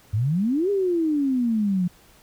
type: exponential two-way sweep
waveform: sine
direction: up then down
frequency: 98 to 411.3 to 174 Hz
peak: -19 dBFS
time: 0.13-1.88 s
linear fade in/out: 10 ms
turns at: 0.7 s
effects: pink hiss -54 dBFS RMS until 2.22 s